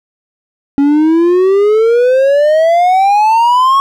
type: exponential sweep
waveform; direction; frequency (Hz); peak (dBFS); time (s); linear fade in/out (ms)
triangle; up; 277.2 to 1108.7; -4; 0.78-3.8; 0
effects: none